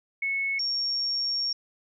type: tone pair in turn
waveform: sine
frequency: 2200 / 5528 Hz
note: C#7 / F8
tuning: -14 / -19 cents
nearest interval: octave + major third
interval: 1595 cents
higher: second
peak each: -25 dBFS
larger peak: neither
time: 0.22-0.59 / 0.59-1.53 s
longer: second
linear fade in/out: 5 ms
effects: none